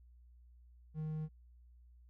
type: tone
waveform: triangle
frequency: 155.56 Hz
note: D#3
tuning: in tune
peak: -35 dBFS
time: 0.94-1.29 s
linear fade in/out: 50 ms
effects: added 60 Hz sine -58 dBFS peak until 2.09 s